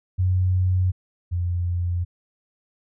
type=tone pair in turn; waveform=sine; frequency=92 / 87.86 Hz; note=F#2 / F2; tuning=-9 / +11 cents; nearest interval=minor second; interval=80 cents; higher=first; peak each=-17 / -21 dBFS; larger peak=first; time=0.18-0.92 / 1.31-2.05 s; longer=neither; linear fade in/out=20 ms; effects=none